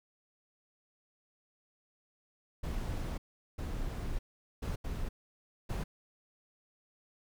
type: noise bursts at uneven times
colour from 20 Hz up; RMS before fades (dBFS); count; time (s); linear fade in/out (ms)
brown; -36; 5; 2.63-3.18 / 3.58-4.19 / 4.62-4.76 / 4.84-5.09 / 5.69-5.84; 10
effects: none